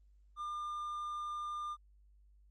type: tone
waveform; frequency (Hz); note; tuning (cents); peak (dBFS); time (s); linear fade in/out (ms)
triangle; 1202; D6; +40; -36; 0.36-1.77; 50
effects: added 50 Hz sine -61 dBFS peak until 2.5 s + Opus 24 kbps